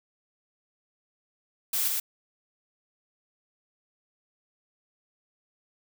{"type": "noise with echo", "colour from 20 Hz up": "blue", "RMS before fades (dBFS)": -27, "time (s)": [1.73, 1.88], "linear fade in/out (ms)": 5, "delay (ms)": 120, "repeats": 1, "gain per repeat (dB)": -2, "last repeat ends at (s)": 2, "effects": []}